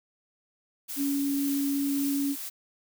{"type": "noise with tremolo", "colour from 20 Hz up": "blue", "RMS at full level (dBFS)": -35, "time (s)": [0.88, 2.5], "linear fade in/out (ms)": 20, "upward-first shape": "triangle", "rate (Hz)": 1.9, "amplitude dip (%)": 30}
{"type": "tone", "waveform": "sine", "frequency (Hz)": 280, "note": "C#4", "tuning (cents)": 18, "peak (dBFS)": -25, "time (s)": [0.96, 2.36], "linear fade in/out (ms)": 50}
{"effects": []}